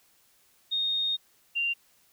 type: tone pair in turn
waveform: sine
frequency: 3700 / 2777 Hz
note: A#7 / F7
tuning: -14 / -10 cents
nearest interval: perfect fourth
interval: 496 cents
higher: first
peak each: -25 dBFS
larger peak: neither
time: 0.71-1.17 / 1.55-1.74 s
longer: first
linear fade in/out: 20 ms
effects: white hiss -64 dBFS RMS until 2.12 s